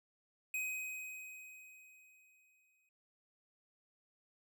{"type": "tone with exponential decay", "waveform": "square", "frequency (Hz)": 2517, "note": "D#7", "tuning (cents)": 19, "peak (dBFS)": -36, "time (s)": [0.54, 2.89], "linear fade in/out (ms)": 2, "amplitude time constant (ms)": 510, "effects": []}